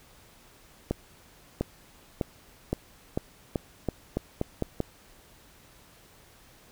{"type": "accelerating click train", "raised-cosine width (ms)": 2, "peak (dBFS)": -13, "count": 11, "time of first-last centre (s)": [0.91, 4.803], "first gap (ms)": 700, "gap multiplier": 0.86, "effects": ["pink hiss -56 dBFS RMS until 6.71 s"]}